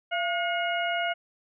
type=harmonic tone with a mistuned harmonic; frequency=720 Hz; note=F#5; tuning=47 cents flat; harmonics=1 / 2 / 3 / 4; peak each=-28 / -31 / -33 / -34 dBFS; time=0.11-1.14 s; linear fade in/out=20 ms; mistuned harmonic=1; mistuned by=-86 cents; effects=none